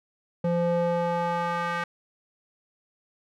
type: tone with band-pass filter sweep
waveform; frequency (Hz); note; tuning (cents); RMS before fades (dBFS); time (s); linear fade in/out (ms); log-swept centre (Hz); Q
square; 172.1; F3; -25; -26; 0.44-1.84; 5; 380 to 1500; 1.8
effects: none